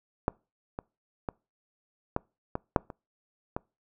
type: clicks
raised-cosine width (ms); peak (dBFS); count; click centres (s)
1; -10 / -20 / -17 / -13 / -16 / -6 / -26 / -17; 8; 0.281 / 0.789 / 1.288 / 2.164 / 2.554 / 2.762 / 2.902 / 3.565
effects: noise-tail reverb RT60 0.3 s tail -26 dB re dry